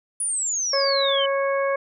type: exponential sweep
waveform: sine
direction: down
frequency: 9956 to 2974 Hz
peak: -22 dBFS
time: 0.2-1.26 s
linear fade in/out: 5 ms
type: harmonic tone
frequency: 551 Hz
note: C#5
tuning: 11 cents flat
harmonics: 1 / 2 / 3 / 4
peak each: -21 / -27 / -31 / -33 dBFS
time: 0.73-1.76 s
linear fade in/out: 5 ms
effects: none